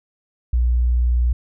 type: tone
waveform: sine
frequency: 60.4 Hz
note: B1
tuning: 38 cents flat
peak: -14 dBFS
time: 0.53-1.33 s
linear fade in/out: 5 ms
effects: none